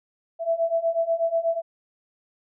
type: beating tone pair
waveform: sine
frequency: 659.3 / 667.5 Hz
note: E5 / E5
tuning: 0 / +22 cents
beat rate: 8.2 Hz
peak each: -25 / -23 dBFS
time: 0.39-1.62 s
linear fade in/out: 50 ms
effects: none